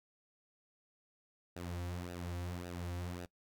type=tone with flanger; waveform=sawtooth; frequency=88 Hz; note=F2; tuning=14 cents sharp; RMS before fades=-42 dBFS; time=1.56-3.26 s; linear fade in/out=5 ms; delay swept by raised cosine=0.91 to 4.91 ms; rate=1.8 Hz; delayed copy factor=-0.7; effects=noise-tail reverb RT60 0.1 s tail -21 dB re dry